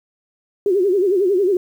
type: tone with vibrato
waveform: sine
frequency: 381.8 Hz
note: G4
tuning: 46 cents flat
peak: -13 dBFS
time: 0.66-1.57 s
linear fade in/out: 2 ms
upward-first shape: sine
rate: 11 Hz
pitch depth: 140 cents each way
effects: 8-bit